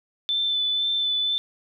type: tone with vibrato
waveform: sine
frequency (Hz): 3520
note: A7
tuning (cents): 0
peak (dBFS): -21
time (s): 0.29-1.38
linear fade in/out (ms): 0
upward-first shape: sine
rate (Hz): 2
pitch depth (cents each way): 17
effects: none